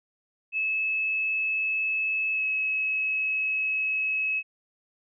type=tone with pitch glide; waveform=sine; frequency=2598 to 2573 Hz; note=E7 to E7; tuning=-26 to -43 cents; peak=-24 dBFS; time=0.52-4.43 s; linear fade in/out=50 ms; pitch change=-17 cents; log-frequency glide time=2.32-2.44 s; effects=none